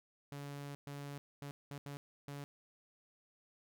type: tone bursts at uneven times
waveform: sawtooth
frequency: 142.4 Hz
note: C#3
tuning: 47 cents sharp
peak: -40 dBFS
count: 6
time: 0.32-0.75 / 0.87-1.18 / 1.42-1.51 / 1.71-1.78 / 1.86-1.97 / 2.28-2.44 s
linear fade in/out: 0 ms
effects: none